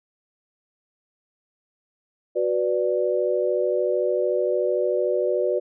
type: chord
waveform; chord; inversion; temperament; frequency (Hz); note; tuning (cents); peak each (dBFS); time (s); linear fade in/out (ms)
sine; B minor; second; equal; 370 / 493.9 / 587.3; F#4 / B4 / D5; 0 / 0 / 0; -24; 2.35-5.6; 20
effects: none